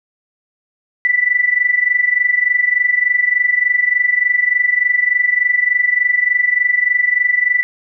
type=tone with amplitude modulation; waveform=sine; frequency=1975.5 Hz; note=B6; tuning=in tune; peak=-8 dBFS; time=1.05-7.63 s; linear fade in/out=0 ms; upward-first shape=sine; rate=23.4 Hz; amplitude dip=80%; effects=none